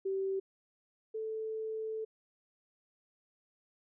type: tone pair in turn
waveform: sine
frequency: 386.1 / 439.4 Hz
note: G4 / A4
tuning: -26 / -2 cents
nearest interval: major second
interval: 224 cents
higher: second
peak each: -31 / -35 dBFS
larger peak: first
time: 0.05-0.4 / 1.14-2.05 s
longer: second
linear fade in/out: 10 ms
effects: none